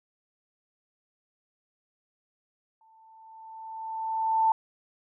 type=tone with exponential growth; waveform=sine; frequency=889 Hz; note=A5; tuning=18 cents sharp; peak=-18 dBFS; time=2.81-4.52 s; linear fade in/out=2 ms; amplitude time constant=370 ms; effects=none